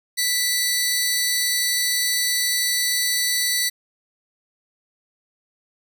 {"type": "tone pair together", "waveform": "15% pulse", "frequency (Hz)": [1975.5, 4482], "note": ["B6", "C#8"], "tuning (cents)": [0, 18], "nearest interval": "octave + major second", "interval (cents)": 1418, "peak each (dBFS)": -16, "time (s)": [0.17, 3.7], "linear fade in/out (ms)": 20, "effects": []}